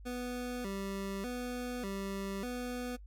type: tone with vibrato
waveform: 25% pulse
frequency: 220 Hz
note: A3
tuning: in tune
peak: -33 dBFS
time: 0.05-2.97 s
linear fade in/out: 20 ms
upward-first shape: square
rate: 0.84 Hz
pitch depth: 200 cents each way
effects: noise-tail reverb RT60 0.1 s tail -21 dB re dry + added 50 Hz sine -48 dBFS peak until 3.06 s